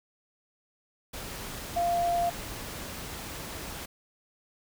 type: tone in noise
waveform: sine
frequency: 693 Hz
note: F5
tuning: 14 cents flat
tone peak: -24 dBFS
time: 1.76-2.3 s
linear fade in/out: 10 ms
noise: pink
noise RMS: -39 dBFS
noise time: 1.13-3.86 s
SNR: +12 dB
effects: none